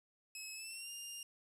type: tone with pitch glide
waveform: 15% pulse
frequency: 2575 to 2808 Hz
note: E7 to F7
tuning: -41 to +9 cents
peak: -38 dBFS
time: 0.35-1.23 s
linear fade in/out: 2 ms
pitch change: +150 cents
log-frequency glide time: 0.54-0.9 s
effects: resampled to 32000 Hz + 11-bit